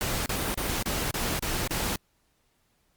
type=noise bursts; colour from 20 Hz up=pink; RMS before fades=-29 dBFS; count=7; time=0.01-1.958 s; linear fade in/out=0 ms; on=250 ms; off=33 ms; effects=pink hiss -70 dBFS RMS until 2.96 s + Opus 48 kbps